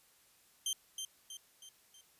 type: tone with echo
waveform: 20% pulse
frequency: 3136 Hz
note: G7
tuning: in tune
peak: -28 dBFS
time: 0.66-0.73 s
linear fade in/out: 2 ms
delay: 320 ms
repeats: 4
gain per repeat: -6 dB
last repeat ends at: 2.01 s
effects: white hiss -67 dBFS RMS until 2.19 s + resampled to 32000 Hz